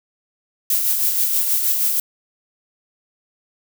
violet noise with tremolo, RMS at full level -17 dBFS, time 0.7-2 s, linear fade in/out 2 ms, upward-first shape sine, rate 6.3 Hz, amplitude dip 40%, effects none

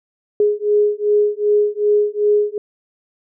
sine beating tone pair, 415.3 / 417.9 Hz, G#4 / G#4, 0 / +11 cents, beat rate 2.6 Hz, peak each -16 dBFS, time 0.4-2.58 s, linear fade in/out 2 ms, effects none

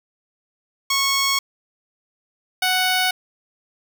10% pulse tone pair in turn, 1100 / 741.2 Hz, C#6 / F#5, -14 / +3 cents, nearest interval perfect fifth, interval 683 cents, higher first, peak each -9 dBFS, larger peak neither, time 0.9-1.39 / 2.62-3.11 s, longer neither, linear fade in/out 5 ms, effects none

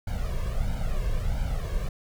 brown noise with flanger, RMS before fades -27 dBFS, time 0.07-1.89 s, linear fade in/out 5 ms, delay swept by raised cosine 1.3 to 1.85 ms, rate 1.5 Hz, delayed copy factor +0.95, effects none

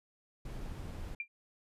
brown noise, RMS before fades -42 dBFS, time 0.45-1.15 s, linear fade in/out 5 ms
sine tone with exponential decay, 2376 Hz, D7, 20 cents sharp, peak -31 dBFS, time 1.2-1.28 s, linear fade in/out 2 ms, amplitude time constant 16 ms
effects resampled to 32000 Hz

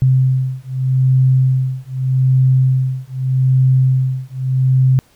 sine beating tone pair, 130 / 130.82 Hz, C3 / C3, -11 / 0 cents, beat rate 0.82 Hz, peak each -14 dBFS, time 0.02-4.99 s, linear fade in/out 0 ms, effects pink hiss -53 dBFS RMS until 5.15 s

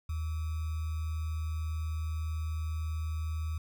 sine tone with sample-and-hold, 79.1 Hz, D#2, 29 cents sharp, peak -31 dBFS, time 0.09-3.58 s, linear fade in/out 5 ms, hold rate 1225 Hz, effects none

